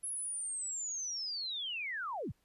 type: linear sweep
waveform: sine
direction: down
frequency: 10850 to 52 Hz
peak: -36 dBFS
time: 0.03-2.32 s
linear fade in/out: 10 ms
effects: pink hiss -75 dBFS RMS until 2.44 s + resampled to 32000 Hz

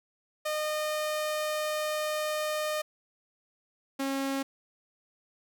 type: tone pair in turn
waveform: sawtooth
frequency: 611 / 272.2 Hz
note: D#5 / C#4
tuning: -32 / -31 cents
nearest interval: octave + major second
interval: 1399 cents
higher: first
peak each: -25 dBFS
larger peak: neither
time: 0.45-2.82 / 3.99-4.43 s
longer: first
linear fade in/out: 10 ms
effects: none

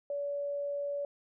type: tone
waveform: sine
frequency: 571 Hz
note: D5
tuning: 49 cents flat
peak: -32 dBFS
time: 0.1-1.05 s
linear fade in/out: 2 ms
effects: none

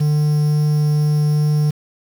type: tone with quantisation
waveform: triangle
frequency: 149.8 Hz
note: D3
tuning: 35 cents sharp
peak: -11 dBFS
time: 0-1.71 s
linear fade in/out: 10 ms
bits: 6
effects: none

